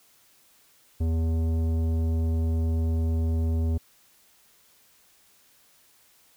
sine tone with tanh clipping, 81.4 Hz, E2, 21 cents flat, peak -24 dBFS, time 1-3.78 s, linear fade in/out 10 ms, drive 13 dB, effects white hiss -60 dBFS RMS until 6.36 s

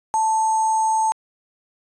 sine tone with sample-and-hold, 882 Hz, A5, 4 cents sharp, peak -16 dBFS, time 0.14-1.12 s, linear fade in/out 0 ms, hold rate 7350 Hz, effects resampled to 22050 Hz

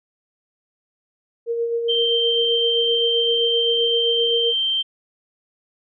sine tone with tremolo, 466.2 Hz, A#4, in tune, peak -18 dBFS, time 1.46-4.54 s, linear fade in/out 50 ms, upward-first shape sine, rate 7.7 Hz, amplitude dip 40%
sine tone, 3136 Hz, G7, in tune, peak -18 dBFS, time 1.88-4.83 s, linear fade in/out 20 ms
effects none

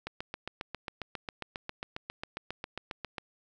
click train, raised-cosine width 0.3 ms, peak -20 dBFS, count 24, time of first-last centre 0.07-3.182 s, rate 7.39 Hz, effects none

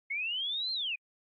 sine linear two-way sweep, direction up then down, 2131 to 4218 to 2398 Hz, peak -31 dBFS, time 0.1-0.96 s, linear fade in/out 10 ms, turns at 0.72 s, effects AAC 32 kbps

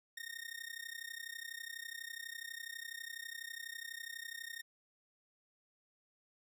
sawtooth tone with amplitude modulation, 1842 Hz, A#6, 21 cents flat, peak -37 dBFS, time 0.17-4.62 s, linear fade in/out 5 ms, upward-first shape sine, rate 32.1 Hz, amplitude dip 90%, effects none

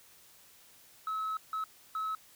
sine tone bursts at uneven times, 1291 Hz, E6, 37 cents flat, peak -30 dBFS, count 3, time 1.07-1.37 / 1.53-1.64 / 1.95-2.15 s, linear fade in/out 2 ms, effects tanh soft clip ceiling -30 dBFS + white hiss -59 dBFS RMS until 2.35 s

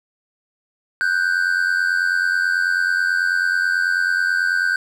triangle tone pair together, 1480 / 1569.2 Hz, F#6 / G6, 0 / +1 cents, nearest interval minor second, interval 101 cents, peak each -18 / -17 dBFS, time 1.01-4.76 s, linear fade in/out 0 ms, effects none

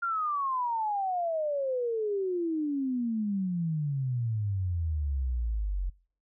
sine exponential sweep, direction down, 1407 to 44 Hz, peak -27 dBFS, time 0.02-5.9 s, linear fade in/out 10 ms, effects noise-tail reverb RT60 0.5 s tail -26 dB re dry

